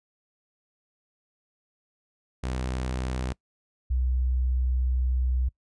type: tone pair in turn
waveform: sawtooth / sine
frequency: 63.5 / 63.1 Hz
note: B1 / B1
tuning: +49 / +38 cents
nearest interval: unison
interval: 11 cents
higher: first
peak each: -24 / -22 dBFS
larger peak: second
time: 2.43-3.33 / 3.9-5.49 s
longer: second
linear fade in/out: 10 ms
effects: noise-tail reverb RT60 0.1 s tail -23 dB re dry + resampled to 22050 Hz